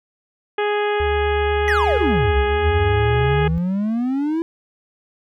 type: harmonic tone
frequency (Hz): 415.3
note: G#4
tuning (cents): 0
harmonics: 1 / 2 / 3 / 4 / 5 / 6 / 7 / 8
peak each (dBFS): -19 / -24 / -30 / -28 / -32 / -33 / -36 / -38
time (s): 0.58-3.48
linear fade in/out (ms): 5
type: tone with vibrato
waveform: sine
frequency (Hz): 73.42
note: D2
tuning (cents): 0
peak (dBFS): -22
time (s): 1-3.58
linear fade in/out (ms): 0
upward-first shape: triangle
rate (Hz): 8.2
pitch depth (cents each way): 32
type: exponential two-way sweep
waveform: triangle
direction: down then up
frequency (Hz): 2043 to 63.7 to 336.9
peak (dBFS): -16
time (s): 1.68-4.42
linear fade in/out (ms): 0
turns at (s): 2.36
effects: none